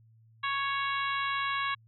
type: harmonic tone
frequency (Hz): 554.4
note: C#5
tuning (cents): 0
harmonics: 2 / 3 / 4 / 5 / 6 / 7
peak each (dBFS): -31 / -35 / -37 / -39 / -41 / -42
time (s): 0.43-1.75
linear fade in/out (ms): 10
effects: added 112 Hz sine -57 dBFS peak until 1.87 s